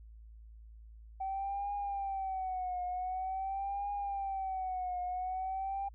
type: tone with vibrato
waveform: sine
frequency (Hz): 765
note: G5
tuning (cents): -42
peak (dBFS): -33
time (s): 1.2-5.89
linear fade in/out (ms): 10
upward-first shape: triangle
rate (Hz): 0.46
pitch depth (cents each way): 110
effects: tanh soft clip ceiling -29 dBFS + added 55 Hz sine -50 dBFS peak until 5.94 s